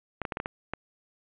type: clicks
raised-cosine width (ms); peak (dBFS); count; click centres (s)
0.5; -16; 7; 0.217 / 0.252 / 0.322 / 0.371 / 0.401 / 0.459 / 0.736
effects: resampled to 8000 Hz + 8-bit